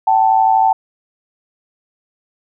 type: tone pair together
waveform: sine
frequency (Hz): 768 / 880.3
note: G5 / A5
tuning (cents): -36 / +1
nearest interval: major second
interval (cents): 237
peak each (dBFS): -12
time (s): 0.07-0.73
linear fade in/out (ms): 5
effects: none